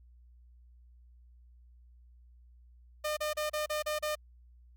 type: tone bursts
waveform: sawtooth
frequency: 606 Hz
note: D#5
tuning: 46 cents flat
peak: -27 dBFS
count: 7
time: 3.04-4.154 s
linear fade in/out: 10 ms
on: 130 ms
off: 34 ms
effects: added 60 Hz sine -55 dBFS peak until 4.76 s + Opus 48 kbps